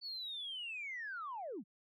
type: linear sweep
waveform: sine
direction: down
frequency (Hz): 4520 to 155.56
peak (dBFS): -40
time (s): 0.01-1.64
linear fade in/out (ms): 50
effects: tanh soft clip ceiling -36 dBFS